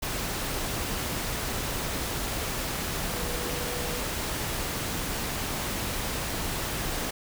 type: tone in noise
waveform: sine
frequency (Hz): 488.5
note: B4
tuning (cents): -19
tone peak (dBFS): -38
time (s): 3.13-4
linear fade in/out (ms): 10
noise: pink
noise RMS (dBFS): -31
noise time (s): 0.02-7.11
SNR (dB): -10
effects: none